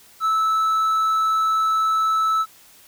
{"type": "tone with vibrato", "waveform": "triangle", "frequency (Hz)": 1308, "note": "E6", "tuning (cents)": -14, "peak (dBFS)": -15, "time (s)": [0.2, 2.46], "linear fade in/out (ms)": 50, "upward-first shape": "sine", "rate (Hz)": 20, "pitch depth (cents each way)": 9, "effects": ["white hiss -50 dBFS RMS until 2.87 s"]}